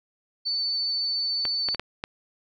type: tone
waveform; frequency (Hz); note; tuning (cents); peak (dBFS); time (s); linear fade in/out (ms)
sine; 4507; C#8; +28; -24; 0.45-1.76; 20
type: clicks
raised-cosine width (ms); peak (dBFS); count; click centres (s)
0.3; -14; 5; 1.453 / 1.687 / 1.747 / 1.796 / 2.039
effects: none